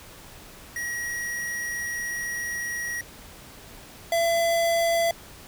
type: tone pair in turn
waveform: square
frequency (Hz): 1904 / 673.2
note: A#6 / E5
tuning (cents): +36 / +36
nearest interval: octave + tritone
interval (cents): 1800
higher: first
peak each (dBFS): -29 / -21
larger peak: second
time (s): 0.76-3.01 / 4.12-5.11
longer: first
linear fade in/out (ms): 2
effects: pink hiss -46 dBFS RMS until 5.47 s